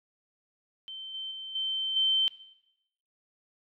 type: tone with level steps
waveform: sine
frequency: 3100 Hz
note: G7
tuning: 20 cents flat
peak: -38 / -34 / -37 / -28 / -22 dBFS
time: 0.88-2.28 s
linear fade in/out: 0 ms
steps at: 1.14 / 1.31 / 1.55 / 1.96 s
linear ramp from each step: 5 ms
effects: noise-tail reverb RT60 0.9 s tail -19 dB re dry